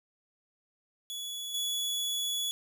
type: tone with level steps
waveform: sawtooth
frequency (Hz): 3397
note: G#7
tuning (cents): +38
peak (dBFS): -33 / -27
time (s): 1.1-2.51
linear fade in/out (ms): 0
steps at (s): 1.54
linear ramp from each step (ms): 5
effects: none